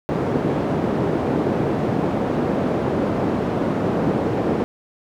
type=band-pass noise; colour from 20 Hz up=white; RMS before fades=-21 dBFS; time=0.09-4.64 s; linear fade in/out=0 ms; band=130 to 420 Hz; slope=12 dB/octave; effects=none